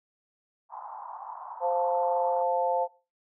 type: band-pass noise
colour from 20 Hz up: white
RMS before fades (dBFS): -41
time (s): 0.69-2.45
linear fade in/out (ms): 50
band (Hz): 800 to 1000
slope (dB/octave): 48
type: chord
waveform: sine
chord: F major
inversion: second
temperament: equal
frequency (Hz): 523.3 / 698.5 / 880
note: C5 / F5 / A5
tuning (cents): 0 / 0 / 0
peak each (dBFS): -28 / -29 / -28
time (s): 1.6-2.88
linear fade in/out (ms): 50
effects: noise-tail reverb RT60 0.3 s tail -18 dB re dry